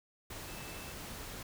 sine tone in noise, 2637 Hz, E7, in tune, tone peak -53 dBFS, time 0.47-0.92 s, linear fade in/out 5 ms, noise pink, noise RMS -45 dBFS, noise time 0.3-1.43 s, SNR -11 dB, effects none

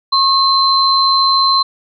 sine tone pair together, 1084 / 4093 Hz, C#6 / C8, -39 / -39 cents, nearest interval octave + major seventh, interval 2300 cents, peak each -12 dBFS, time 0.12-1.63 s, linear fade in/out 10 ms, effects none

